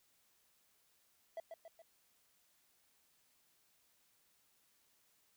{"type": "tone with echo", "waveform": "triangle", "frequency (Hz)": 659.3, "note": "E5", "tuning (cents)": 0, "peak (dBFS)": -39, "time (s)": [1.37, 1.4], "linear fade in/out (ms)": 2, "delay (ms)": 140, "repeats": 3, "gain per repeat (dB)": -5, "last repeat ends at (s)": 1.82, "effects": ["white hiss -74 dBFS RMS until 5.36 s"]}